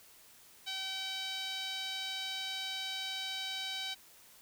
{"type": "tone with band-pass filter", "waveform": "sawtooth", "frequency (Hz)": 767, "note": "G5", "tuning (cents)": -38, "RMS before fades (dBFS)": -39, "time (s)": [0.66, 3.95], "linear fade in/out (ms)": 20, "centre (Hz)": 3700, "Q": 2.8, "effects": ["white hiss -59 dBFS RMS until 4.41 s"]}